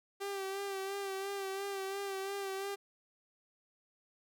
sawtooth tone with vibrato, 392 Hz, G4, in tune, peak -33 dBFS, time 0.2-2.76 s, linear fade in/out 20 ms, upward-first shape sine, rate 2.9 Hz, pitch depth 36 cents each way, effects none

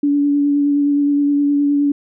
sine tone with vibrato, 286.9 Hz, D4, 40 cents flat, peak -12 dBFS, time 0.03-1.92 s, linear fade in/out 5 ms, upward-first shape sine, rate 9.6 Hz, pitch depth 14 cents each way, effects none

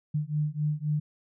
sine beating tone pair, 148.6 / 152.4 Hz, D3 / D#3, +21 / -36 cents, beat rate 3.8 Hz, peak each -29 dBFS, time 0.14-1 s, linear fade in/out 10 ms, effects none

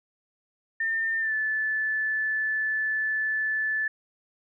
sine tone with pitch glide, 1805 to 1743.5 Hz, A6 to A6, +44 to -16 cents, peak -24 dBFS, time 0.8-3.88 s, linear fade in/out 5 ms, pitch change -60 cents, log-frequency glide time 1.19-1.34 s, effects none

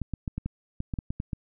clicks, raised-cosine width 5 ms, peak -18 dBFS, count 11, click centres 0.017 / 0.137 / 0.278 / 0.38 / 0.46 / 0.804 / 0.938 / 0.988 / 1.105 / 1.201 / 1.332 s, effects none

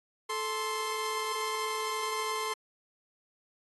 sawtooth tone pair together, 436.9 / 1050 Hz, A4 / C6, -12 / +6 cents, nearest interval octave + minor third, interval 1518 cents, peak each -32 / -29 dBFS, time 0.29-2.54 s, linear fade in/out 10 ms, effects AAC 32 kbps

